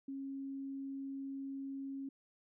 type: tone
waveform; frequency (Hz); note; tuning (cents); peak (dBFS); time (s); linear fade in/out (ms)
sine; 272.6; C#4; -29; -40; 0.08-2.09; 5
effects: none